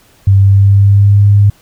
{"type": "tone with pitch glide", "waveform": "sine", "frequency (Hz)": [98, 101.69], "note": ["G2", "G#2"], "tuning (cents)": [0, -36], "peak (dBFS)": -3, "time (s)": [0.27, 1.5], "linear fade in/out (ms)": 5, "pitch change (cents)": 64, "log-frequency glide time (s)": [0.38, 1.26], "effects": ["pink hiss -47 dBFS RMS until 1.61 s"]}